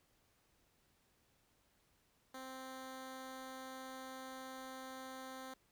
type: tone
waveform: 10% pulse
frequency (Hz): 261.6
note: C4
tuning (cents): 0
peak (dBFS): -39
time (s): 2.34-5.54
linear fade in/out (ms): 5
effects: pink hiss -75 dBFS RMS until 5.71 s